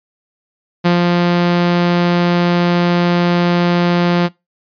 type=tone with ADSR envelope; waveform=sawtooth; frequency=174.61 Hz; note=F3; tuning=in tune; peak=-5 dBFS; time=0.84-4.29 s; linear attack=20 ms; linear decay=120 ms; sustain=-2 dB; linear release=36 ms; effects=noise-tail reverb RT60 0.2 s tail -21 dB re dry + resampled to 11025 Hz